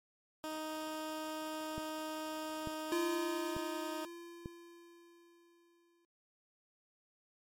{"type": "tone", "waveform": "15% pulse", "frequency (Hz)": 311.8, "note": "D#4", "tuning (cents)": 4, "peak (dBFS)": -33, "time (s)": [0.44, 4.05], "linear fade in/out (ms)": 0}
{"type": "click train", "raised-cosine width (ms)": 3, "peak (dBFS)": -29, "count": 4, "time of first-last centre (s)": [1.78, 4.459], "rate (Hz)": 1.12}
{"type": "tone with exponential decay", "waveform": "square", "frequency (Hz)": 342, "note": "F4", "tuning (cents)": -36, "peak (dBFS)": -32, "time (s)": [2.92, 6.05], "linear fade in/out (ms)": 1, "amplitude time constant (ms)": 680}
{"effects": ["MP3 64 kbps"]}